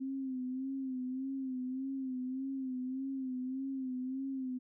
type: tone with vibrato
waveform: sine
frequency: 261.6 Hz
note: C4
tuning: in tune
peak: -35 dBFS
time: 0-4.59 s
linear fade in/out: 20 ms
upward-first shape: sine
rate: 1.7 Hz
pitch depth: 59 cents each way
effects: none